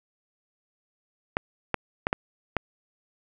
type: clicks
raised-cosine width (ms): 0.5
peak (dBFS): -8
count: 5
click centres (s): 1.369 / 1.743 / 2.069 / 2.129 / 2.567
effects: none